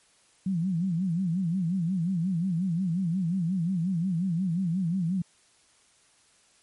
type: tone with vibrato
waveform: sine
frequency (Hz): 177.2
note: F3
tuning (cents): +25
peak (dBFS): -24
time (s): 0.46-5.22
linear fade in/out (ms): 5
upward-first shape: sine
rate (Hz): 5.6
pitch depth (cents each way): 160
effects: white hiss -62 dBFS RMS until 6.62 s + MP3 48 kbps